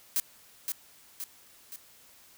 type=noise with echo; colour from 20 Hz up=blue; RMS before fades=-27 dBFS; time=0.16-0.2 s; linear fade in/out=0 ms; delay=520 ms; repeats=3; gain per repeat=-5 dB; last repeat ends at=1.76 s; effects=white hiss -57 dBFS RMS until 2.37 s

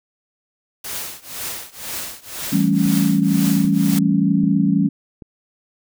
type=noise with tremolo; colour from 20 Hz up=white; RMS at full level=-26 dBFS; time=0.84-3.99 s; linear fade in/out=5 ms; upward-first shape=triangle; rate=2 Hz; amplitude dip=95%
type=chord; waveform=sine; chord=A dominant seventh; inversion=second; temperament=equal; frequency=164.81 / 196 / 220 / 277.2 Hz; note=E3 / G3 / A3 / C#4; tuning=0 / 0 / 0 / 0 cents; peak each=-20 / -17 / -22 / -19 dBFS; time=2.52-4.89 s; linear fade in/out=10 ms
type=click train; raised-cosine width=3 ms; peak=-24 dBFS; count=4; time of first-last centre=2.86-5.222 s; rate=1.27 Hz
effects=none

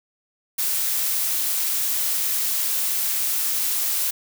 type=noise; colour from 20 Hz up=blue; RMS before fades=-23 dBFS; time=0.58-4.11 s; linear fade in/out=10 ms; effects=none

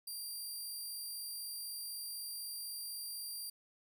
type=tone; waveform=15% pulse; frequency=4736 Hz; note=D8; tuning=14 cents sharp; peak=-35 dBFS; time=0.07-3.5 s; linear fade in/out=5 ms; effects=none

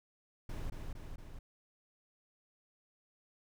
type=noise with echo; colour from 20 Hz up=brown; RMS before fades=-39 dBFS; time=0.49-0.7 s; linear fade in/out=5 ms; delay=230 ms; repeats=3; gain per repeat=-3 dB; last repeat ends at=1.39 s; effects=none

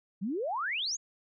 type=exponential sweep; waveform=sine; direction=up; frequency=174.61 to 7040 Hz; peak=-30 dBFS; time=0.21-0.97 s; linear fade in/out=20 ms; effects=none

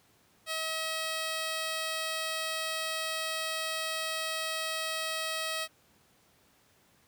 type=tone with notch filter; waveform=5% pulse; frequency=640 Hz; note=D#5; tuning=49 cents sharp; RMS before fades=-34 dBFS; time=0.46-5.68 s; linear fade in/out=50 ms; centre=6500 Hz; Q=1.8; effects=pink hiss -65 dBFS RMS until 7.07 s + high-pass 80 Hz 12 dB/octave

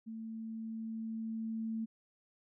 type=tone with level ramp; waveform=sine; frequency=223.4 Hz; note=A3; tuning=27 cents sharp; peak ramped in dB=-41 to -34 dBFS; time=0.06-1.86 s; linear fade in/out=20 ms; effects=none

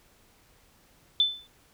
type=tone with exponential decay; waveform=sine; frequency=3520 Hz; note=A7; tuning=in tune; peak=-16 dBFS; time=1.2-1.47 s; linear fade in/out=1 ms; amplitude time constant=58 ms; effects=pink hiss -61 dBFS RMS until 1.73 s

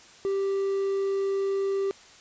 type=tone with quantisation; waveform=triangle; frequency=392 Hz; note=G4; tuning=in tune; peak=-22 dBFS; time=0.25-1.91 s; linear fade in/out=0 ms; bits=8; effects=white hiss -51 dBFS RMS until 2.2 s + resampled to 16000 Hz

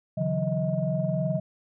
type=tone cluster; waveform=sine; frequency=139.2 / 158.6 / 181.4 / 632 Hz; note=C#3 / D#3 / F#3 / D#5; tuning=+8 / +33 / -34 / +27 cents; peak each=-29 dBFS; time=0.17-1.4 s; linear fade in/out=10 ms; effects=tanh soft clip ceiling -13 dBFS

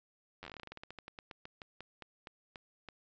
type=slowing click train; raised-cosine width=0.3 ms; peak=-30 dBFS; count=27; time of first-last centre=0.43-2.887 s; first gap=10 ms; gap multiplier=1.15; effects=resampled to 16000 Hz

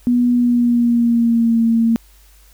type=tone with pitch glide; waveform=sine; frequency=243.7 to 228.7 Hz; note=B3 to A#3; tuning=-23 to -33 cents; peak=-11 dBFS; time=0.07-1.96 s; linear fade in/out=0 ms; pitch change=-110 cents; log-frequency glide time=0.34-1.61 s; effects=added 50 Hz sine -46 dBFS peak until 2.53 s + white hiss -52 dBFS RMS until 2.53 s

